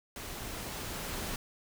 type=noise with level ramp; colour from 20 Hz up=pink; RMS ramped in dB=-42 to -37 dBFS; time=0.16-1.36 s; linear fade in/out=2 ms; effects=none